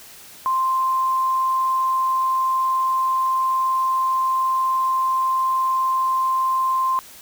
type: tone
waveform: sine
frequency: 1046.5 Hz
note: C6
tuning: in tune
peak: -17 dBFS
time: 0.46-6.99 s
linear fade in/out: 0 ms
effects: white hiss -43 dBFS RMS until 7.21 s